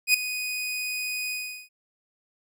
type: tone with ADSR envelope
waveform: sawtooth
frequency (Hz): 2489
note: D#7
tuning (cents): 0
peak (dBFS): -11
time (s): 0.07-1.69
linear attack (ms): 72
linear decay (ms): 4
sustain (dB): -14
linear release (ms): 380
effects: none